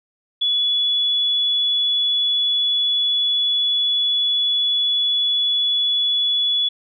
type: tone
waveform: sine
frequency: 3412 Hz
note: G#7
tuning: 46 cents sharp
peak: -16 dBFS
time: 0.41-6.69 s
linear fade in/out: 10 ms
effects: none